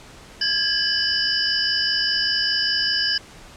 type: tone cluster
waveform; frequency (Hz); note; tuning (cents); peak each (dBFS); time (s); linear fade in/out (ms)
sine; 1629 / 1694 / 2986 / 4872 / 5300; G#6 / G#6 / F#7 / D#8 / E8; -34 / +34 / +15 / -37 / +9; -27 / -29 / -27 / -22 / -24; 0.41-3.18; 5
effects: pink hiss -44 dBFS RMS until 3.56 s + low-pass 8000 Hz 12 dB/octave